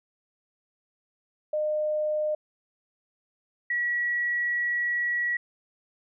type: tone pair in turn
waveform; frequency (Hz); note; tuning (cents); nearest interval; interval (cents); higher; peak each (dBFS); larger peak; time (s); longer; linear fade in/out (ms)
sine; 609 / 1927.3; D#5 / B6; -37 / -43; octave + minor sixth; 1994; second; -24; neither; 1.53-2.35 / 3.7-5.37; second; 5
effects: none